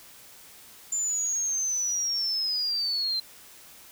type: linear sweep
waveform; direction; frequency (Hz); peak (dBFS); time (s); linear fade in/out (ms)
sine; down; 7170 to 4099; -25; 0.92-3.2; 5
effects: white hiss -50 dBFS RMS until 3.91 s